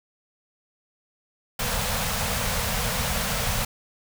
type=band-stop noise; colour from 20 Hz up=pink; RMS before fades=-26 dBFS; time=1.59-3.65 s; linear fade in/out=5 ms; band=240 to 450 Hz; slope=96 dB/octave; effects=none